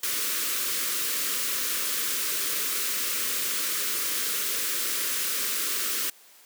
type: band-stop noise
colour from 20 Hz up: white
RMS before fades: -28 dBFS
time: 0.03-6.1 s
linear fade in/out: 5 ms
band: 540 to 1100 Hz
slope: 48 dB/octave
effects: white hiss -54 dBFS RMS until 6.45 s + high-pass 300 Hz 12 dB/octave